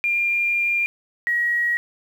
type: tone pair in turn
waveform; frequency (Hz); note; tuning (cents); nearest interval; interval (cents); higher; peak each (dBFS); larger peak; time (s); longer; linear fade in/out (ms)
sine; 2398 / 1903.3; D7 / A#6; +36 / +36; major third; 400; first; -18; neither; 0.04-0.86 / 1.27-1.77; first; 0
effects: 8-bit